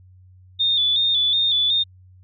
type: tone with vibrato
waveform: sine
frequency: 3562 Hz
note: A7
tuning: 21 cents sharp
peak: -16 dBFS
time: 0.59-1.84 s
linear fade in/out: 20 ms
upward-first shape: square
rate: 2.7 Hz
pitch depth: 46 cents each way
effects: added 92 Hz sine -46 dBFS peak until 2.23 s